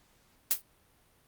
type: noise with exponential decay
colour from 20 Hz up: blue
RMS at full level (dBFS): -21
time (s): 0.51-0.62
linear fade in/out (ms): 0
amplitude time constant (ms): 23
effects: pink hiss -66 dBFS RMS until 1.27 s + Opus 48 kbps